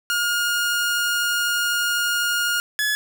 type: tone pair in turn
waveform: sawtooth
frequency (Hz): 1424 / 1704.2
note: F6 / G#6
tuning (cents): +33 / +44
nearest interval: minor third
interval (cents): 311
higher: second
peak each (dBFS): -16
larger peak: neither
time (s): 0.1-2.6 / 2.79-2.95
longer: first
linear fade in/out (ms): 0
effects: none